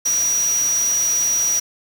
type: tone in noise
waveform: sine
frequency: 5790 Hz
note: F#8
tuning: 38 cents flat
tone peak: -16 dBFS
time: 0.05-1.6 s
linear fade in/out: 10 ms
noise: white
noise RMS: -29 dBFS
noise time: 0.05-1.6 s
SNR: +10 dB
effects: none